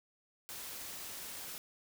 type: noise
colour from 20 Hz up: white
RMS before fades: -45 dBFS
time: 0.49-1.58 s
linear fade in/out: 0 ms
effects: none